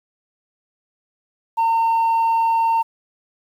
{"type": "tone", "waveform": "sine", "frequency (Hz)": 911, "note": "A#5", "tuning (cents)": -40, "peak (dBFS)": -12, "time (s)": [1.57, 2.83], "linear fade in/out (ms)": 20, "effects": ["tanh soft clip ceiling -14 dBFS", "8-bit"]}